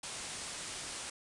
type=low-pass noise; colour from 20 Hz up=white; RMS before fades=-43 dBFS; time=0.03-1.1 s; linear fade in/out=5 ms; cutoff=10000 Hz; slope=96 dB/octave; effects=resampled to 24000 Hz